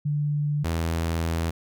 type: tone pair in turn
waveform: sine / sawtooth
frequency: 147.2 / 82.61 Hz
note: D3 / E2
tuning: +4 / +4 cents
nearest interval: minor seventh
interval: 1000 cents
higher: first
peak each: -22 / -20 dBFS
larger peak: second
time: 0.05-0.64 / 0.64-1.51 s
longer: second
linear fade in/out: 10 ms
effects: none